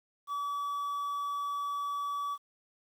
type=tone with quantisation; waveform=triangle; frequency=1145 Hz; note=D6; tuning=44 cents flat; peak=-30 dBFS; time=0.27-2.38 s; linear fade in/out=50 ms; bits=10; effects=none